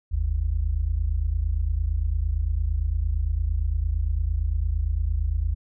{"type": "tone pair together", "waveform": "sine", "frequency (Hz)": [49, 77.78], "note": ["G1", "D#2"], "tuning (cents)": [0, 0], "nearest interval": "minor sixth", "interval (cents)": 800, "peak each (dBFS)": -24, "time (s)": [0.11, 5.55], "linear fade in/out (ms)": 20, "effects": []}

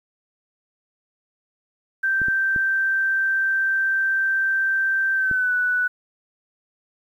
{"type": "tone with pitch glide", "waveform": "sine", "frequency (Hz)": [1564, 1483.9], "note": ["G6", "F#6"], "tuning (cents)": [-4, 5], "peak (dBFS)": -18, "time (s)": [2.03, 5.88], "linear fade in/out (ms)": 10, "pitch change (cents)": -91, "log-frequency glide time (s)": [5.14, 5.53]}
{"type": "clicks", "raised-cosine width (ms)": 3, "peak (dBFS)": -20, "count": 4, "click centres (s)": [2.217, 2.284, 2.562, 5.313]}
{"effects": ["9-bit"]}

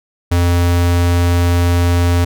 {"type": "tone", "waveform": "square", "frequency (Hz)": 87.1, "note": "F2", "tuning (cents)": -4, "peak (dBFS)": -11, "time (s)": [0.31, 2.25], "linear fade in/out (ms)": 10, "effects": []}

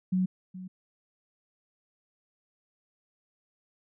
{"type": "tone with echo", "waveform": "sine", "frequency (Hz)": 185, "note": "F#3", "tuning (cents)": 0, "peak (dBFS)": -23, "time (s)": [0.12, 0.26], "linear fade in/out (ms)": 10, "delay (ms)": 420, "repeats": 1, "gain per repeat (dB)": -15, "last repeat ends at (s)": 0.68, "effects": []}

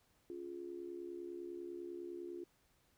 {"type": "tone with amplitude modulation", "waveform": "sine", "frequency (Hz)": 350, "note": "F4", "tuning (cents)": 4, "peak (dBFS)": -40, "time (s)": [0.3, 2.44], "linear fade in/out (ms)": 0, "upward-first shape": "sine", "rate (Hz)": 70, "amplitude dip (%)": 80, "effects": ["pink hiss -74 dBFS RMS until 2.97 s"]}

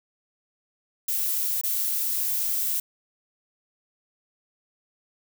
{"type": "noise with dropouts", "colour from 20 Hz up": "violet", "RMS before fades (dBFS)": -26, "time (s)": [1.08, 2.8], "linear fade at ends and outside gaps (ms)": 5, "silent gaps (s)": [1.613, 1.635], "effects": []}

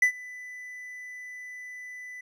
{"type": "tone with ADSR envelope", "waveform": "triangle", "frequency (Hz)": 1994, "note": "B6", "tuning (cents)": 16, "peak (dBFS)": -14, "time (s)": [0.02, 2.21], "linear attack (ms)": 5, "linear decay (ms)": 90, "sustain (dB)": -23, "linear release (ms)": 6, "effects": []}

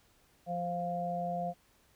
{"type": "harmonic tone", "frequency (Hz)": 174.61, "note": "F3", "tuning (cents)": 0, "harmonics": [1, 3, 4], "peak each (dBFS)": [-38, -40, -34], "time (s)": [0.46, 1.54], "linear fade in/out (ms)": 50, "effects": ["pink hiss -67 dBFS RMS until 1.95 s"]}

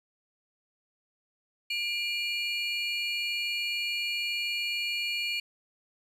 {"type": "tone cluster", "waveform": "triangle", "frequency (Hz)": [2390, 2871, 4376], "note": ["D7", "F7", "C#8"], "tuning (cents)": [30, 47, -23], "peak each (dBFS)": [-30, -33, -34], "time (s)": [1.7, 5.4], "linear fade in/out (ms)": 5, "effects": ["resampled to 32000 Hz", "10-bit"]}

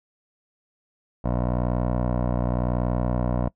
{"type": "tone with low-pass filter", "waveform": "15% pulse", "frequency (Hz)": 60.9, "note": "B1", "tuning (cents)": -24, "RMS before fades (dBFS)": -24, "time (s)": [1.24, 3.49], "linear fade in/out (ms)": 10, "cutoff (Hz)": 800, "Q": 1.8, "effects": ["noise-tail reverb RT60 0.1 s tail -23 dB re dry"]}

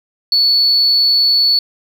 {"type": "tone", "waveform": "sine", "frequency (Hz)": 4435, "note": "C#8", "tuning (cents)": 0, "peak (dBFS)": -8, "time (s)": [0.32, 1.59], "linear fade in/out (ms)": 2, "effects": ["tanh soft clip ceiling -5 dBFS", "8-bit"]}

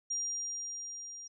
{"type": "tone with level ramp", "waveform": "sine", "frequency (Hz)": 5700, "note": "F8", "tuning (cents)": 34, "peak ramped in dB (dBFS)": [-31, -44], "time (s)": [0.1, 1.28], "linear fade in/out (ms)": 10, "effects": []}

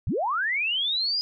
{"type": "linear sweep", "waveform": "sine", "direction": "up", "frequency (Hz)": [58.27, 5000], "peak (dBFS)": -23, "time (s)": [0.07, 1.21], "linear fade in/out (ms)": 0, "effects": []}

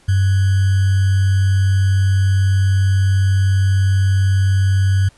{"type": "tone with sample-and-hold", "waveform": "sine", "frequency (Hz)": 96.4, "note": "G2", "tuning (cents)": -28, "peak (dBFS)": -11, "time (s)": [0.08, 5.09], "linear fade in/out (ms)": 10, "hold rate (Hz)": 1575, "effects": ["pink hiss -52 dBFS RMS until 5.17 s", "resampled to 24000 Hz"]}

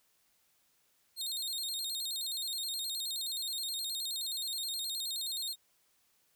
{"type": "tone with vibrato", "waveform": "sawtooth", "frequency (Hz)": 3951, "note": "B7", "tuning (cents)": 0, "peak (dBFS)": -32, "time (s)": [1.16, 5.56], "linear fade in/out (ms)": 50, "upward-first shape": "square", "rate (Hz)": 9.5, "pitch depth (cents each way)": 110, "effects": ["white hiss -72 dBFS RMS until 6.35 s"]}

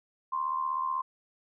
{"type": "tone with amplitude modulation", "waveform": "sine", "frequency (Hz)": 1048, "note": "C6", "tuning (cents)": 2, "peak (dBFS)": -25, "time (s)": [0.32, 1.02], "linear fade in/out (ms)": 10, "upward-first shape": "sine", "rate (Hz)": 76.1, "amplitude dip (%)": 65, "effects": []}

